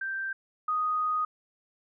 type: tone pair in turn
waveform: sine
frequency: 1568 / 1244.5 Hz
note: G6 / D#6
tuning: 0 / 0 cents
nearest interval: major third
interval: 400 cents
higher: first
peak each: -30 / -25 dBFS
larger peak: second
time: 0.01-0.33 / 0.68-1.25 s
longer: second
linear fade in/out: 5 ms
effects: none